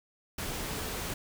sine tone in noise, 434.7 Hz, A4, 21 cents flat, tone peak -46 dBFS, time 0.66-0.97 s, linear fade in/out 5 ms, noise pink, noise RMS -36 dBFS, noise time 0.38-1.14 s, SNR -13 dB, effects none

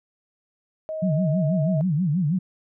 sine tone with pitch glide, 630 to 637.7 Hz, D#5 to D#5, +21 to +42 cents, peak -27 dBFS, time 0.89-1.81 s, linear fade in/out 0 ms, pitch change +21 cents, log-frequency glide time 1.2-1.67 s
sine tone with vibrato, 165.2 Hz, E3, 4 cents sharp, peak -19 dBFS, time 1.02-2.39 s, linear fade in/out 10 ms, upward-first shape sine, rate 6.2 Hz, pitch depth 250 cents each way
effects none

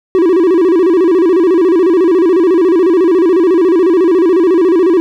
triangle tone with vibrato, 352.3 Hz, F4, 15 cents sharp, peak -4 dBFS, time 0.15-5 s, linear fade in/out 0 ms, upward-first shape square, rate 14 Hz, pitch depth 120 cents each way, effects none

